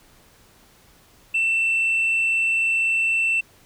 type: tone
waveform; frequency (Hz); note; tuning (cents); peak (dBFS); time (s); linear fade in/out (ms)
sine; 2679; E7; +27; -16; 1.34-3.41; 10
effects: tanh soft clip ceiling -16 dBFS + pink hiss -54 dBFS RMS until 3.65 s